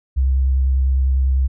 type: tone with vibrato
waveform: sine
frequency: 66 Hz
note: C2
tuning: 16 cents sharp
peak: -13 dBFS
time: 0.16-1.48 s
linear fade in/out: 20 ms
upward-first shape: sine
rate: 10 Hz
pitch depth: 20 cents each way
effects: none